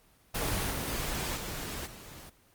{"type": "noise with level steps", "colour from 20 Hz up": "pink", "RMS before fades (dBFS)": [-31, -34, -38, -48], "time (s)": [0.34, 2.3], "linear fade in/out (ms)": 10, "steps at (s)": [0.7, 1.36, 1.86], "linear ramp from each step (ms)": 5, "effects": ["pink hiss -63 dBFS RMS until 2.54 s", "Opus 24 kbps"]}